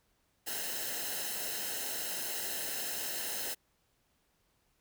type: noise with comb filter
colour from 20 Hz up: white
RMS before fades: -37 dBFS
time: 0.46-3.55 s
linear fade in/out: 20 ms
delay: 0.86 ms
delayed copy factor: -0.7
effects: pink hiss -74 dBFS RMS until 4.8 s